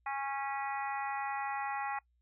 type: harmonic tone with a mistuned harmonic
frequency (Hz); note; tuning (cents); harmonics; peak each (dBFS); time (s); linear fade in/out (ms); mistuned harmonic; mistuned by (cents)
274.7; C#4; -16; 3 / 4 / 5 / 6 / 7 / 8 / 9; -36 / -42 / -44 / -50 / -43 / -55 / -47; 0.06-1.99; 5; 7; +17
effects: noise-tail reverb RT60 0.1 s tail -23 dB re dry + added 60 Hz sine -70 dBFS peak until 2.21 s